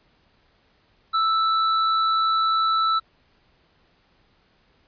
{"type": "tone", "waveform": "square", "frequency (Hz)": 1318.5, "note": "E6", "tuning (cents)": 0, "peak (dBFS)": -19, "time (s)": [1.13, 3], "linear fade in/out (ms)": 20, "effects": ["pink hiss -62 dBFS RMS until 4.87 s", "resampled to 11025 Hz"]}